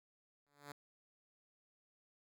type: tone with exponential growth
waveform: 5% pulse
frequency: 144.1 Hz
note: D3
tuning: 33 cents flat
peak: -35 dBFS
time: 0.46-0.72 s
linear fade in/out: 5 ms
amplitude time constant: 55 ms
effects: none